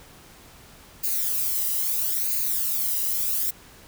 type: noise with flanger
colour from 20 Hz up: violet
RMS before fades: -25 dBFS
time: 1.03-3.51 s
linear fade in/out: 10 ms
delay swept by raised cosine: 0.44 to 1.02 ms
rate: 0.76 Hz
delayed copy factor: +0.75
effects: pink hiss -49 dBFS RMS until 3.87 s